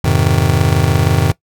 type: chord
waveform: square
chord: F minor seventh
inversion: none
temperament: just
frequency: 87.31 / 104.77 / 130.96 / 157.15 Hz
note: F2 / Ab2 / C3 / Eb3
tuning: 0 / +16 / +2 / +18 cents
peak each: -17 dBFS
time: 0.04-1.32 s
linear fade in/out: 5 ms
effects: noise-tail reverb RT60 0.1 s tail -19 dB re dry